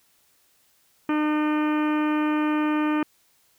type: harmonic tone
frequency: 303.1 Hz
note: D#4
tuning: 45 cents flat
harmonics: 1 / 2 / 3 / 4 / 5 / 6 / 7 / 8 / 9 / 10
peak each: -21 / -35 / -32 / -32 / -37 / -38 / -45 / -38 / -48 / -46 dBFS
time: 1.09-3.03 s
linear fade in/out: 2 ms
effects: white hiss -63 dBFS RMS until 3.58 s